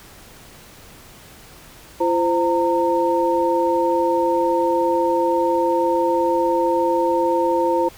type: tone cluster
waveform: sine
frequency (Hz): 341.1 / 519 / 917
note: F4 / C5 / A#5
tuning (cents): -41 / -14 / -29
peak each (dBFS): -20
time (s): 2-7.89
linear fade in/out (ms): 10
effects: pink hiss -44 dBFS RMS until 7.97 s